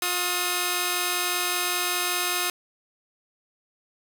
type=tone pair together; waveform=5% pulse; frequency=356.4 / 1270 Hz; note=F4 / D#6; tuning=+35 / +35 cents; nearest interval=octave + minor seventh; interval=2200 cents; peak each=-15 dBFS; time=0.02-2.5 s; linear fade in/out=2 ms; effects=none